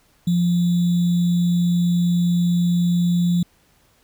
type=tone with sample-and-hold; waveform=sine; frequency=174.6 Hz; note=F3; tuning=in tune; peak=-15 dBFS; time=0.27-3.43 s; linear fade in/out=5 ms; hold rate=3675 Hz; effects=pink hiss -59 dBFS RMS until 4.03 s